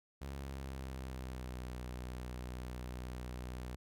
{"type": "tone with pitch glide", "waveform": "sawtooth", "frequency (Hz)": [68.5, 62.09], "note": ["C#2", "B1"], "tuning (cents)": [-20, 10], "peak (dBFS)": -38, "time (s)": [0.21, 3.76], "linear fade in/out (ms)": 10, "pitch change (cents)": -170, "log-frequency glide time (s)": [0.36, 1.64], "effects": []}